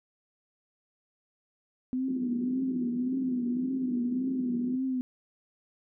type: tone with vibrato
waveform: sine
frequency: 252.1 Hz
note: B3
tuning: 36 cents sharp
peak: -27 dBFS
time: 1.93-5.01 s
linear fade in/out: 0 ms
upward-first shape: triangle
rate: 1.8 Hz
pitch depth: 89 cents each way
type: band-pass noise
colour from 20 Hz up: pink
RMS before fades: -40 dBFS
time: 2.08-4.76 s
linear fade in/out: 5 ms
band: 170 to 390 Hz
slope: 96 dB/octave
effects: none